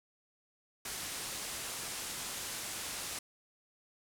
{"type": "low-pass noise", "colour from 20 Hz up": "white", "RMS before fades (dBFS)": -41, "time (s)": [0.85, 3.19], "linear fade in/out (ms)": 5, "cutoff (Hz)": 11000, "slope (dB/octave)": 24, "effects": []}